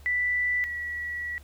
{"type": "tone pair in turn", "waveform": "sine", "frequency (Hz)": [1975.5, 1937.1], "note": ["B6", "B6"], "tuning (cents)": [0, -34], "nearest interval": "unison", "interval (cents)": 34, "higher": "first", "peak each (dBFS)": [-23, -30], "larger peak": "first", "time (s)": [[0.06, 0.64], [0.64, 1.38]], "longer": "second", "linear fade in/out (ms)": 0, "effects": ["added 72 Hz sine -47 dBFS peak until 1.43 s", "pink hiss -57 dBFS RMS until 1.43 s"]}